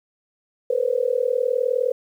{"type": "tone with amplitude modulation", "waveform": "sine", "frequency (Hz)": 500, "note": "B4", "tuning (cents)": 21, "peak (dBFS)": -14, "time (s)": [0.7, 1.92], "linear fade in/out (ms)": 5, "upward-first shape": "sine", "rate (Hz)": 39.7, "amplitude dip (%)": 100, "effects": ["9-bit"]}